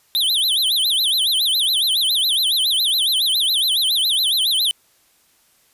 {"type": "tone with vibrato", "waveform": "square", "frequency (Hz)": 3520, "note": "A7", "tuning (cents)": 0, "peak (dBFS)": -16, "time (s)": [0.15, 4.71], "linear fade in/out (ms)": 0, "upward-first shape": "sine", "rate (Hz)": 7.2, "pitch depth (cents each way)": 270, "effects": ["white hiss -58 dBFS RMS until 5.73 s", "resampled to 32000 Hz"]}